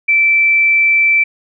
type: tone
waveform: sine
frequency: 2330 Hz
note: D7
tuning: 14 cents flat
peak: -8 dBFS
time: 0.08-1.24 s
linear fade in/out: 10 ms
effects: none